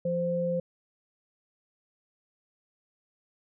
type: tone pair together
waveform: sine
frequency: 172.9 / 520.2 Hz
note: F3 / C5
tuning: -17 / -10 cents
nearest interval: octave + perfect fifth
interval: 1907 cents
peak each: -31 / -27 dBFS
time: 0.05-0.6 s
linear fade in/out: 5 ms
effects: none